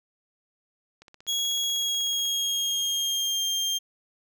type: click train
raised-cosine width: 0.2 ms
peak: -31 dBFS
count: 21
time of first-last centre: 1.02-2.255 s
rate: 16.2 Hz
type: tone with pitch glide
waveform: 30% pulse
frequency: 3322 to 3196 Hz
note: G#7 to G7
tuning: 0 to +33 cents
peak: -22 dBFS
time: 1.27-3.79 s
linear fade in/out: 20 ms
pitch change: -67 cents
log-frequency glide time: 1.62-3.42 s
effects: none